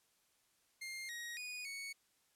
sawtooth tone with pitch steps, 2116 / 1889 / 2470 / 2222 Hz, C7 / A#6 / D#7 / C#7, +19 / +22 / -13 / +4 cents, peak -40 dBFS, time 0.81-1.93 s, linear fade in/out 10 ms, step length 280 ms, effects white hiss -75 dBFS RMS until 2.35 s + low-pass 12000 Hz 12 dB/octave

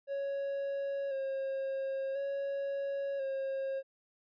triangle tone with vibrato, 547 Hz, C#5, 23 cents flat, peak -31 dBFS, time 0.07-3.83 s, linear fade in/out 50 ms, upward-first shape square, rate 0.48 Hz, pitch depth 26 cents each way, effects resampled to 11025 Hz

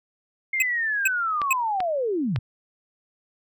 sine linear sweep, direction down, 2144 to 98.6 Hz, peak -22 dBFS, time 0.53-2.39 s, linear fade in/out 5 ms
square tone bursts, 2556 Hz, D#7, 46 cents sharp, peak -18 dBFS, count 3, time 0.6-1.529 s, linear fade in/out 2 ms, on 23 ms, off 430 ms
clicks, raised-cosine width 0.3 ms, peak -14 dBFS, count 3, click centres 1.417 / 1.804 / 2.361 s
effects none

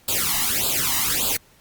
white noise with flanger, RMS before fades -22 dBFS, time 0.08-1.37 s, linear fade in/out 5 ms, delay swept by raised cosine 0.25 to 1.04 ms, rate 1.7 Hz, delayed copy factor +0.95, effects pink hiss -55 dBFS RMS until 1.6 s + Opus 48 kbps

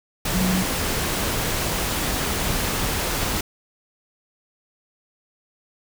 sine tone in noise, 185 Hz, F#3, in tune, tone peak -20 dBFS, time 0.34-0.63 s, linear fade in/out 5 ms, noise pink, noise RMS -24 dBFS, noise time 0.25-3.41 s, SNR +1 dB, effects none

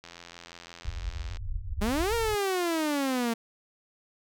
click train, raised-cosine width 0.2 ms, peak -27 dBFS, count 115, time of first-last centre 0.04-1.37 s, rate 85.7 Hz
pink low-pass noise, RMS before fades -34 dBFS, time 0.85-2.35 s, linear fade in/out 5 ms, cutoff 100 Hz, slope 96 dB/octave
sawtooth exponential two-way sweep, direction up then down, 196 to 472.7 to 226.5 Hz, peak -22 dBFS, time 1.81-3.34 s, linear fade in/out 10 ms, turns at 2.14 s
effects none

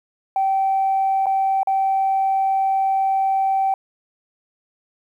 sine tone with dropouts, 774 Hz, G5, 22 cents flat, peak -15 dBFS, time 0.36-3.74 s, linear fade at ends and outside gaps 2 ms, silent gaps 1.259-1.266 / 1.632-1.672 s, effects tanh soft clip ceiling -12 dBFS + 9-bit

